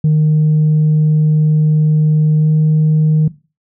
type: tone with pitch glide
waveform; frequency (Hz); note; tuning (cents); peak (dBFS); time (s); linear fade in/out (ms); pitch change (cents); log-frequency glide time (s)
sine; 153.8 to 155.05; D#3 to D#3; -20 to -6; -6; 0.04-3.28; 5; +14; 2.38-2.49
effects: noise-tail reverb RT60 0.3 s tail -18 dB re dry + tanh soft clip ceiling -6 dBFS